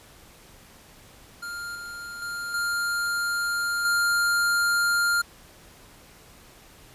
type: tone with level steps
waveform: square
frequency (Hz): 1400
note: F6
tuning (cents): +4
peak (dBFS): -33 / -36 / -31 / -25 / -21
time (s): 1.42-5.22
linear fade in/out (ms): 10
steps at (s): 1.75 / 2.22 / 2.54 / 3.85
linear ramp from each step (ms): 2
effects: pink hiss -51 dBFS RMS until 6.94 s + resampled to 32000 Hz